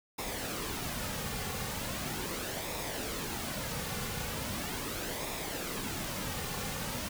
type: noise with flanger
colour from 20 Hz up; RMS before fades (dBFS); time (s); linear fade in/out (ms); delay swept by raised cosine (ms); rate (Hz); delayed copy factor
pink; -37; 0.18-7.09; 10; 0.66 to 3.16; 0.39; -0.5
effects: none